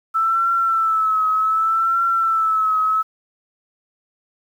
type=tone with vibrato; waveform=sine; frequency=1318.5 Hz; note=E6; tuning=in tune; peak=-15 dBFS; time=0.14-3.03 s; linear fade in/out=20 ms; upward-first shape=triangle; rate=0.66 Hz; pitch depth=60 cents each way; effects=8-bit